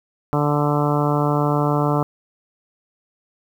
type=harmonic tone; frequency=146.83 Hz; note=D3; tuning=in tune; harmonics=1 / 2 / 3 / 4 / 5 / 6 / 7 / 8 / 9; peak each=-20 / -23 / -25 / -26 / -27 / -28 / -28 / -29 / -30 dBFS; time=0.33-2.03 s; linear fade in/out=0 ms; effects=8-bit